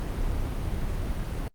brown noise with dropouts, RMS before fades -29 dBFS, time 0-1.48 s, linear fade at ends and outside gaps 0 ms, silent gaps 0.313-0.318 s, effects noise-tail reverb RT60 0.1 s tail -23 dB re dry + Opus 32 kbps

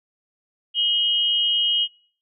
sine tone pair together, 2898 / 3194 Hz, F#7 / G7, -37 / +32 cents, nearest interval major second, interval 169 cents, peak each -20 / -21 dBFS, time 0.74-1.88 s, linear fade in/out 50 ms, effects noise-tail reverb RT60 0.5 s tail -23 dB re dry

